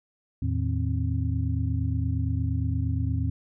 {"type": "tone cluster", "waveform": "sine", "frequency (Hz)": [81.8, 110.4, 154.9, 264.6], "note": ["E2", "A2", "D#3", "C4"], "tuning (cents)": [-13, 6, -7, 20], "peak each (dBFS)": [-27, -27, -35, -33], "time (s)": [0.42, 3.3], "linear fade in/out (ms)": 5, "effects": []}